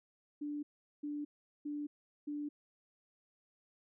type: tone bursts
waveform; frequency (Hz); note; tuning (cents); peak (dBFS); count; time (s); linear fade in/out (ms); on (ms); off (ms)
sine; 293.7; D4; 0; -37; 4; 0.41-2.49; 10; 220; 400
effects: none